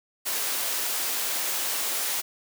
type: high-pass noise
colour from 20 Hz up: white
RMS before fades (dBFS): -28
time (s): 0.25-2.22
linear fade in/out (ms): 20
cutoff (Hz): 350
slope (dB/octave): 12
effects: none